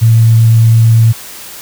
sine tone, 113.6 Hz, A#2, 44 cents flat, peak -3 dBFS, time 0.01-1.13 s, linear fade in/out 20 ms, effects white hiss -29 dBFS RMS until 1.61 s

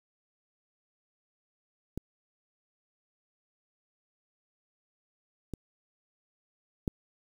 clicks, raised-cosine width 3 ms, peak -21 / -23 / -16 dBFS, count 3, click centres 1.976 / 5.537 / 6.878 s, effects 8-bit

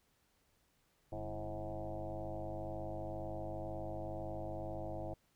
sine tone with frequency modulation, 329.6 Hz, E4, in tune, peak -39 dBFS, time 1.12-5.14 s, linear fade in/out 5 ms, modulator 102 Hz, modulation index 4.1, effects pink hiss -75 dBFS RMS until 5.35 s

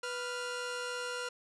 sawtooth tone pair together, 493.4 / 1396.9 Hz, B4 / F6, -2 / 0 cents, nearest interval octave + tritone, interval 1802 cents, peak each -35 / -35 dBFS, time 0.03-1.29 s, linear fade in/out 5 ms, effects resampled to 22050 Hz + 11-bit

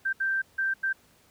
sine tone bursts at uneven times, 1568 Hz, G6, in tune, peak -24 dBFS, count 4, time 0.05-0.13 / 0.2-0.42 / 0.58-0.74 / 0.83-0.93 s, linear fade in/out 10 ms, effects pink hiss -61 dBFS RMS until 1.3 s + high-pass 60 Hz 12 dB/octave

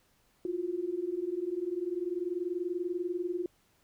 sine tone pair together, 340.6 / 360.9 Hz, F4 / F#4, -43 / -43 cents, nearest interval minor second, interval 100 cents, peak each -35 / -33 dBFS, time 0.45-3.46 s, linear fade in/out 2 ms, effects pink hiss -69 dBFS RMS until 3.83 s

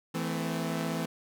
sawtooth chord, A minor, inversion second, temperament equal with one note detuned, 164.81 / 220 / 257.3 Hz, E3 / A3 / C4, 0 / 0 / -29 cents, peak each -29 / -32 / -32 dBFS, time 0.14-1.06 s, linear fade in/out 10 ms, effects none

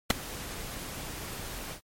pink noise with ADSR envelope, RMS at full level -18 dBFS, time 0.1-1.81 s, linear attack 4 ms, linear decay 11 ms, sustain -21 dB, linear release 96 ms, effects MP3 64 kbps

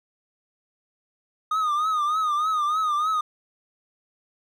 triangle tone with vibrato, 1233 Hz, D#6, 16 cents flat, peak -19 dBFS, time 1.51-3.21 s, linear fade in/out 5 ms, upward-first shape triangle, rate 3.3 Hz, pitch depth 100 cents each way, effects none

